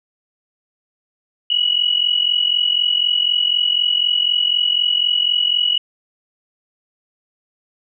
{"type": "tone pair together", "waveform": "sine", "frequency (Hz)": [2904, 2948], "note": ["F#7", "F#7"], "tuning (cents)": [-33, -7], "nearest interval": "unison", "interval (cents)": 26, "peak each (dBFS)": -17, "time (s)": [1.5, 5.78], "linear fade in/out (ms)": 5, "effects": []}